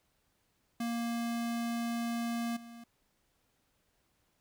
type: tone with level steps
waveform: square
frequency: 233.9 Hz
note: A#3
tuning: 6 cents sharp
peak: -33 / -48 dBFS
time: 0.8-2.84 s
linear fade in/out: 5 ms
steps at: 2.56 s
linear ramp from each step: 10 ms
effects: pink hiss -75 dBFS RMS until 4.4 s